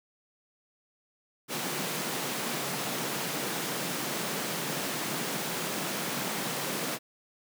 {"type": "high-pass noise", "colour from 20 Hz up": "pink", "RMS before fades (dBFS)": -33, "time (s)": [1.48, 6.99], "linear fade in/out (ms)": 50, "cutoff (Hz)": 140, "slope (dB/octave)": 48, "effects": []}